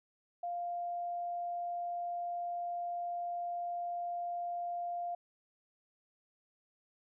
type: tone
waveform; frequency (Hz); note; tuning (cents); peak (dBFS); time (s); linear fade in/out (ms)
sine; 698.5; F5; 0; -35; 0.43-5.15; 5
effects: none